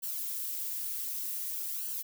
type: noise with flanger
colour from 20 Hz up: violet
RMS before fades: -36 dBFS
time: 0.02-2.03 s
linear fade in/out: 20 ms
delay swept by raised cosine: 0.67 to 5.57 ms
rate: 0.54 Hz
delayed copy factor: +0.6
effects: none